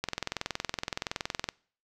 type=click train; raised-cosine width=0.2 ms; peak=-13 dBFS; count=32; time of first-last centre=0.04-1.489 s; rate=21.4 Hz; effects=noise-tail reverb RT60 0.5 s tail -25 dB re dry